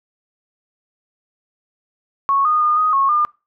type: tone with pitch steps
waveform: sine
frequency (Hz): 1104 / 1230 / 1218 / 1248 / 1094 / 1206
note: C#6 / D#6 / D#6 / D#6 / C#6 / D6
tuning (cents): -7 / -20 / -37 / +5 / -23 / +46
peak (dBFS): -13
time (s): 2.29-3.25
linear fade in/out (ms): 0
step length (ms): 160
effects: noise-tail reverb RT60 0.3 s tail -24 dB re dry